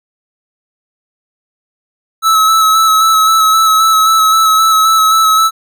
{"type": "tone with vibrato", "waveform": "square", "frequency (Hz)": 1300, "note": "E6", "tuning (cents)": -24, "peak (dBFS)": -7, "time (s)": [2.22, 5.51], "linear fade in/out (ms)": 50, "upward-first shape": "square", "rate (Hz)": 3.8, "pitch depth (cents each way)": 17, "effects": []}